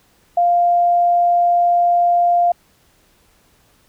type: tone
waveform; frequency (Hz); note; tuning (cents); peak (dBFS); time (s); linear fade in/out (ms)
sine; 698.5; F5; 0; -11; 0.37-2.52; 5
effects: pink hiss -56 dBFS RMS until 3.88 s